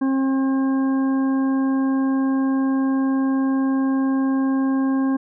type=harmonic tone; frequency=267.8 Hz; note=C4; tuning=40 cents sharp; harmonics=1 / 2 / 3 / 4 / 6; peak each=-17 / -34 / -35 / -33 / -38 dBFS; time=0.01-5.17 s; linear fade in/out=10 ms; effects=none